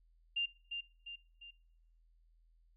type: tone with echo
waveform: sine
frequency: 2794 Hz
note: F7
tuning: in tune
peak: -32 dBFS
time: 0.36-0.46 s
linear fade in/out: 10 ms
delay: 350 ms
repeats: 3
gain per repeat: -6 dB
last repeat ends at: 1.51 s
effects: noise-tail reverb RT60 0.9 s tail -26 dB re dry + added 41 Hz sine -65 dBFS peak until 2.76 s